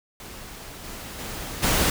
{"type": "noise with level steps", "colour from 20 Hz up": "pink", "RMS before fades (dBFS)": [-40, -37, -34, -21], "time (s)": [0.2, 1.9], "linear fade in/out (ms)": 2, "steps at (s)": [0.83, 1.18, 1.62], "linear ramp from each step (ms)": 20, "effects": []}